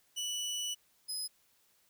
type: tone pair in turn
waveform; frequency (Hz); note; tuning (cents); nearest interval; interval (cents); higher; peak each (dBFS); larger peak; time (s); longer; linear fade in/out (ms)
25% pulse; 2960 / 5046; F#7 / D#8; 0 / +23; major sixth; 923; second; -31 / -31; neither; 0.16-0.75 / 1.08-1.28; first; 20
effects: white hiss -70 dBFS RMS until 1.89 s